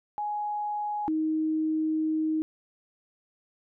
sine tone pair in turn, 835 / 313.9 Hz, G#5 / D#4, +9 / +15 cents, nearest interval octave + perfect fourth, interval 1694 cents, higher first, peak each -28 / -24 dBFS, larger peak second, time 0.18-1.08 / 1.08-2.42 s, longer second, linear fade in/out 0 ms, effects none

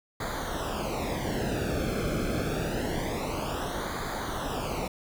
brown noise with flanger, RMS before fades -31 dBFS, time 0.2-4.88 s, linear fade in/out 5 ms, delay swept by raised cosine 0.36 to 1.07 ms, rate 0.26 Hz, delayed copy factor -0.85, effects none

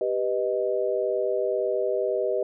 sine chord, G augmented, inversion none, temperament equal, 392 / 493.9 / 622.3 Hz, G4 / B4 / D#5, 0 / 0 / 0 cents, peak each -27 dBFS, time 0.01-2.43 s, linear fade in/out 2 ms, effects none

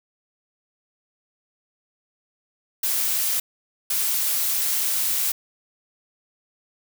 blue noise bursts at uneven times, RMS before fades -23 dBFS, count 2, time 2.83-3.4 / 3.9-5.32 s, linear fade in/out 5 ms, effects none

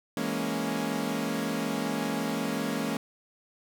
sawtooth chord, A# half-diminished seventh, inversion second, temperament equal, 164.81 / 207.7 / 233.1 / 277.2 Hz, E3 / G#3 / A#3 / C#4, 0 / 0 / 0 / 0 cents, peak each -33 / -30 / -29 / -29 dBFS, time 0.17-2.97 s, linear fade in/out 2 ms, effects none

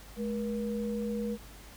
sine tone pair together, 212.5 / 478.1 Hz, G#3 / A#4, +40 / +44 cents, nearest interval octave + major second, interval 1404 cents, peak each -32 / -35 dBFS, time 0.16-1.38 s, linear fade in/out 50 ms, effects added 50 Hz sine -50 dBFS peak until 1.76 s + pink hiss -52 dBFS RMS until 1.76 s

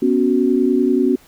sine chord, B suspended second, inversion none, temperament equal, 246.9 / 277.2 / 370 Hz, B3 / C#4 / F#4, 0 / 0 / 0 cents, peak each -17 dBFS, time 0.02-1.16 s, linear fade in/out 5 ms, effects pink hiss -49 dBFS RMS until 1.27 s

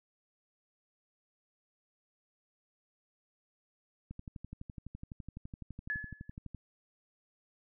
click train, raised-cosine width 5 ms, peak -31 dBFS, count 30, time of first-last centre 4.11-6.547 s, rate 11.9 Hz
sine tone with exponential decay, 1710 Hz, A6, 50 cents flat, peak -30 dBFS, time 5.9-6.31 s, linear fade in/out 0 ms, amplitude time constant 87 ms
effects none

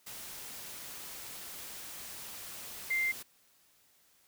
sine tone in noise, 2093 Hz, C7, in tune, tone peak -28 dBFS, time 2.9-3.12 s, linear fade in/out 10 ms, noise white, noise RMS -45 dBFS, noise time 0.06-3.23 s, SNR +14 dB, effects white hiss -67 dBFS RMS until 4.27 s

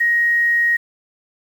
sine tone, 1881 Hz, A#6, 15 cents sharp, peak -13 dBFS, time 0-0.77 s, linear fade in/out 10 ms, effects 7-bit

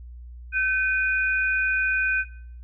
sine tone pair together, 1533.8 / 2468 Hz, G6 / D#7, -38 / -15 cents, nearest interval minor sixth, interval 823 cents, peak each -22 / -23 dBFS, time 0.52-2.25 s, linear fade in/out 50 ms, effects noise-tail reverb RT60 0.6 s tail -17 dB re dry + added 60 Hz sine -38 dBFS peak until 2.63 s

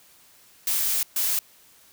blue noise bursts at uneven times, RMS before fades -24 dBFS, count 2, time 0.67-1.03 / 1.16-1.39 s, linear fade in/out 2 ms, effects white hiss -55 dBFS RMS until 1.92 s

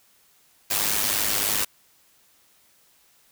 white noise with amplitude modulation, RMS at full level -21 dBFS, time 0.7-1.65 s, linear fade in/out 10 ms, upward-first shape sine, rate 103 Hz, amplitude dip 65%, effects white hiss -60 dBFS RMS until 3.31 s

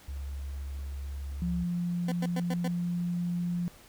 sine tone with pitch glide, 69.3 to 69.78 Hz, C#2 to C#2, 0 to +12 cents, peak -34 dBFS, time 0.08-1.64 s, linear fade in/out 5 ms, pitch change +12 cents, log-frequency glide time 0.76-1.21 s
sine tone, 174.61 Hz, F3, in tune, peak -28 dBFS, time 1.42-3.68 s, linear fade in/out 0 ms
20% pulse tone bursts, 252.9 Hz, B3, 41 cents sharp, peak -27 dBFS, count 5, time 2.08-2.68 s, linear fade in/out 5 ms, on 40 ms, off 100 ms
effects pink hiss -55 dBFS RMS until 3.88 s

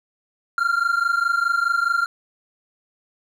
triangle tone pair together, 1375.2 / 1400 Hz, F6 / F6, -27 / +4 cents, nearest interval unison, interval 31 cents, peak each -19 dBFS, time 0.58-2.06 s, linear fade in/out 2 ms, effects none

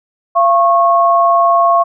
sine tone pair together, 685 / 1095 Hz, F5 / C#6, -34 / -22 cents, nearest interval minor sixth, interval 812 cents, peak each -10 dBFS, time 0.35-1.84 s, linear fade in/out 20 ms, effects none

